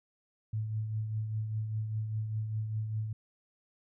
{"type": "tone with tremolo", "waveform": "sine", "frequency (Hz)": 108.8, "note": "A2", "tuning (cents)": -19, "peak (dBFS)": -29, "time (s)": [0.53, 3.13], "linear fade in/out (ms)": 5, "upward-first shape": "triangle", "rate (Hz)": 5, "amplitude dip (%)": 50, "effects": []}